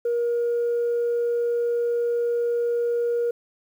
sine tone, 474 Hz, A#4, 29 cents sharp, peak -19 dBFS, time 0.05-3.31 s, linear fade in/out 5 ms, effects tanh soft clip ceiling -18 dBFS + 9-bit

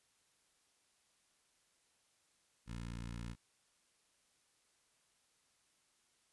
15% pulse tone with notch filter, 58.1 Hz, A#1, 5 cents flat, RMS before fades -45 dBFS, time 2.66-3.36 s, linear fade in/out 50 ms, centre 630 Hz, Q 1, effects white hiss -75 dBFS RMS until 6.32 s + resampled to 24000 Hz

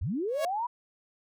sine linear sweep, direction up, 58.8 to 994 Hz, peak -28 dBFS, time 0.01-0.67 s, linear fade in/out 10 ms
sawtooth tone with exponential growth, 554.4 Hz, C#5, in tune, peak -23 dBFS, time 0.28-0.45 s, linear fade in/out 2 ms, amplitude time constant 36 ms
effects none

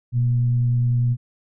sine tone with frequency modulation, 121.7 Hz, B2, 25 cents flat, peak -16 dBFS, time 0.12-1.17 s, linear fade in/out 50 ms, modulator 110 Hz, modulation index 0.22, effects none

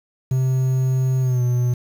triangle tone with pitch glide, 130.1 to 122.94 Hz, C3 to B2, -9 to -7 cents, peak -14 dBFS, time 0.31-1.74 s, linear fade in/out 5 ms, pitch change -98 cents, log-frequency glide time 1.21-1.42 s, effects 7-bit

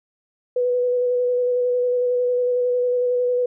sine tone with vibrato, 493.9 Hz, B4, in tune, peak -17 dBFS, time 0.56-3.46 s, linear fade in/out 5 ms, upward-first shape square, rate 11 Hz, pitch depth 12 cents each way, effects none

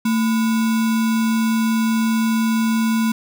sine tone with sample-and-hold, 224.3 Hz, A3, 34 cents sharp, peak -15 dBFS, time 0.05-3.12 s, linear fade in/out 5 ms, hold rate 1225 Hz, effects none

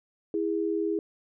sine tone pair together, 329.6 / 409.6 Hz, E4 / G#4, 0 / -24 cents, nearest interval major third, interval 376 cents, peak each -28 dBFS, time 0.34-0.99 s, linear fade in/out 2 ms, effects none

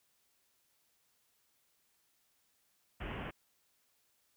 pink low-pass noise, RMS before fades -42 dBFS, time 3-3.31 s, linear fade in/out 10 ms, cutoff 3100 Hz, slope 96 dB/octave, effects white hiss -75 dBFS RMS until 4.36 s

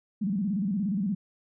sine tone with vibrato, 197.5 Hz, G3, 13 cents sharp, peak -25 dBFS, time 0.21-1.15 s, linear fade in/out 10 ms, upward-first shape square, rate 17 Hz, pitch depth 140 cents each way, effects none

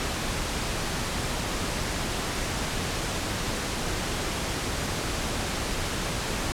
pink noise, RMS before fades -29 dBFS, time 0-6.52 s, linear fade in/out 0 ms, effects low-pass 9000 Hz 12 dB/octave

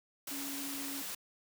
sine tone in noise, 278.3 Hz, C#4, 7 cents sharp, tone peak -42 dBFS, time 0.31-1.02 s, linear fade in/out 5 ms, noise white, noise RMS -41 dBFS, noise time 0.27-1.15 s, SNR -4 dB, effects high-pass 150 Hz 12 dB/octave

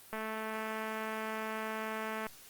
click train, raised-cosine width 0.5 ms, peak -24 dBFS, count 469, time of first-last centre 0.13-2.267 s, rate 219 Hz, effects white hiss -55 dBFS RMS until 2.49 s + Opus 32 kbps

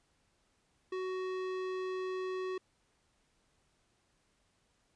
sine tone with tanh clipping, 372.6 Hz, F#4, 12 cents sharp, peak -37 dBFS, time 0.92-2.58 s, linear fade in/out 5 ms, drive 18 dB, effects pink hiss -74 dBFS RMS until 4.95 s + resampled to 22050 Hz

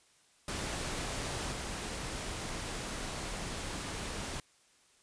pink noise with level steps, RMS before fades -37 / -39 dBFS, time 0.48-4.4 s, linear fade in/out 2 ms, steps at 1.52 s, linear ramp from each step 2 ms, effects white hiss -66 dBFS RMS until 5.02 s + resampled to 22050 Hz

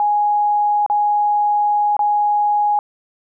sine tone with dropouts, 830.6 Hz, G#5, in tune, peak -13 dBFS, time 0-2.79 s, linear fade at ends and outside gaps 1 ms, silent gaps 0.863-0.899 / 1.967-1.992 s, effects none

